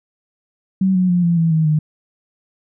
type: tone with pitch steps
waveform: sine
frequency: 190 / 183.32 / 176.87 / 170.65 / 164.64 / 158.85 / 153.26 Hz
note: F#3 / F#3 / F3 / F3 / E3 / D#3 / D#3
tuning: +46 / -16 / +22 / -40 / -2 / +36 / -26 cents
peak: -12 dBFS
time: 0.81-1.79 s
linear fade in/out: 5 ms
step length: 140 ms
effects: none